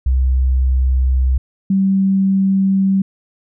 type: tone pair in turn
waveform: sine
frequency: 64.6 / 193.21 Hz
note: C2 / G3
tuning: -21 / -25 cents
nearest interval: octave + perfect fifth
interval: 1896 cents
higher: second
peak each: -11 dBFS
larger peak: neither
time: 0.06-1.38 / 1.7-3.02 s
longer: neither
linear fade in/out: 5 ms
effects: none